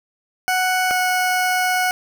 20% pulse tone pair in turn, 740 / 734.9 Hz, F#5 / F#5, 0 / -12 cents, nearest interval unison, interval 12 cents, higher first, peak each -12 dBFS, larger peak neither, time 0.48-0.91 / 0.91-1.91 s, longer second, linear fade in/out 0 ms, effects none

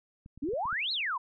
clicks, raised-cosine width 5 ms, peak -36 dBFS, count 7, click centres 0.261 / 0.376 / 0.438 / 0.488 / 0.535 / 0.655 / 0.728 s
sine exponential two-way sweep, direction up then down, 257.4 to 4369 to 932 Hz, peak -29 dBFS, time 0.42-1.18 s, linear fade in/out 10 ms, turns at 0.92 s
effects none

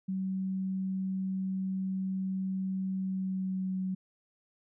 sine tone with pitch glide, 189.7 to 187.41 Hz, F#3 to F#3, +43 to +22 cents, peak -30 dBFS, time 0.08-3.95 s, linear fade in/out 10 ms, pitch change -21 cents, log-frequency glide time 2.97-3.81 s, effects none

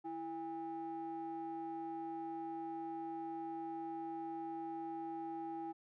triangle ring-modulated tone, 240 Hz, B3, 49 cents flat, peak -35 dBFS, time 0.04-5.73 s, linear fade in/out 20 ms, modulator 571 Hz, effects tanh soft clip ceiling -33 dBFS

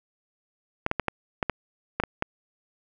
clicks, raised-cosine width 0.5 ms, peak -9 dBFS, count 9, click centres 0.864 / 0.914 / 0.997 / 1.083 / 1.428 / 1.497 / 2 / 2.037 / 2.224 s, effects none

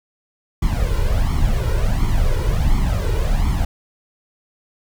brown noise with flanger, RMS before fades -17 dBFS, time 0.62-3.65 s, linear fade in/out 5 ms, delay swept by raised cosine 0.91 to 2.11 ms, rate 1.4 Hz, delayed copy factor +0.75, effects none

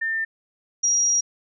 sine tone pair in turn, 1799 / 5711 Hz, A6 / F8, +38 / +38 cents, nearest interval octave + minor sixth, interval 2000 cents, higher second, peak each -22 / -17 dBFS, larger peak second, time 0.01-0.25 / 0.83-1.21 s, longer second, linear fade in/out 10 ms, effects none

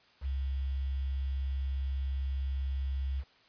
sine tone with quantisation, 67.5 Hz, C#2, 45 cents flat, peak -30 dBFS, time 0.21-3.24 s, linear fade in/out 50 ms, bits 9, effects white hiss -63 dBFS RMS until 3.48 s + resampled to 11025 Hz

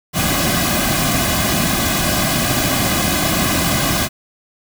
pink noise with comb filter, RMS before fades -17 dBFS, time 0.13-4.09 s, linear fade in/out 50 ms, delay 2.2 ms, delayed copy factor -0.8, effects none

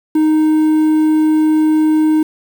triangle tone with quantisation, 310.6 Hz, D#4, 3 cents flat, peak -7 dBFS, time 0.15-2.23 s, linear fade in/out 5 ms, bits 6, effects none

